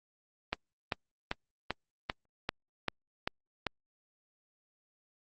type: click train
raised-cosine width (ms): 0.3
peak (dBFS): -14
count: 9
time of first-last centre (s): 0.53-3.667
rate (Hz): 2.55
effects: Opus 24 kbps